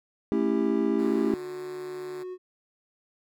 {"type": "chord", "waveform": "triangle", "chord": "A dominant seventh", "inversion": "none", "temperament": "just", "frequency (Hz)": [220, 275, 330, 396], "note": ["A3", "C#4", "E4", "G4"], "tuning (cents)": [0, -14, 2, 18], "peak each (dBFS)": -26, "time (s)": [0.32, 1.34], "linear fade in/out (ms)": 0}
{"type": "tone", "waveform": "5% pulse", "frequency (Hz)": 149.2, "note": "D3", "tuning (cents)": 28, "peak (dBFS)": -33, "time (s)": [0.98, 2.24], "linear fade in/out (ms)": 20}
{"type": "tone with pitch glide", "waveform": "triangle", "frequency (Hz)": [364, 366.7], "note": ["F#4", "F#4"], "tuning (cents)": [-28, -15], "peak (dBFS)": -32, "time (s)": [1, 2.38], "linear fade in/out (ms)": 50, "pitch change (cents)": 13, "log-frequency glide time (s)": [1.44, 1.61]}
{"effects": []}